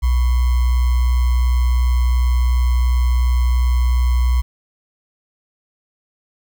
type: tone with sample-and-hold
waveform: sine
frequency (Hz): 61.4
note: B1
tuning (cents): -9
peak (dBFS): -12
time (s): 0.02-4.42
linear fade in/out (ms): 20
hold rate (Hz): 1050
effects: none